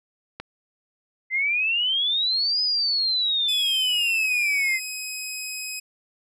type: click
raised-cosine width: 0.3 ms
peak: -17 dBFS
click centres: 0.4 s
type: exponential two-way sweep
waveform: sine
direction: up then down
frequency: 2043 to 5040 to 2043 Hz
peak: -20 dBFS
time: 1.3-4.8 s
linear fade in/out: 50 ms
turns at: 2.62 s
type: tone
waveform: 15% pulse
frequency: 2529 Hz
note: D#7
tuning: 28 cents sharp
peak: -23 dBFS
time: 3.48-5.8 s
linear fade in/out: 10 ms
effects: none